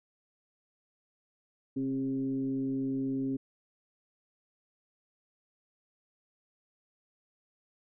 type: tone with frequency modulation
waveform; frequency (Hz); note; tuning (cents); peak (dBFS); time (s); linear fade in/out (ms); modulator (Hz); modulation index
sine; 268.1; C4; +42; -29; 1.76-3.37; 10; 136; 0.54
effects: none